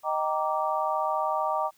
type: chord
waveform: sine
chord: Eb major seventh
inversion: none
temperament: just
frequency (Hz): 622.3 / 777.8 / 933.4 / 1166.7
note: Eb5 / G5 / Bb5 / D6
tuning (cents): 0 / -14 / +2 / -12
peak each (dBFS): -30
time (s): 0.03-1.71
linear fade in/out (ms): 50
effects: white hiss -63 dBFS RMS until 1.77 s